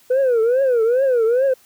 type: tone with vibrato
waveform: sine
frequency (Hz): 492.4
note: B4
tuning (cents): -5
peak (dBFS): -11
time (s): 0.1-1.54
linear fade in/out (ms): 10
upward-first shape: triangle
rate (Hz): 2.4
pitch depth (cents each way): 210
effects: tanh soft clip ceiling -12 dBFS + white hiss -53 dBFS RMS until 1.65 s